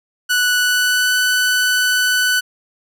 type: tone with pitch glide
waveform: sawtooth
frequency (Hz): 1480 to 1495.5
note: F#6 to F#6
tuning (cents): 0 to +18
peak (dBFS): -10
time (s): 0.29-2.41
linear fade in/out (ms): 20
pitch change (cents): +18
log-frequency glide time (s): 0.58-1.13
effects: none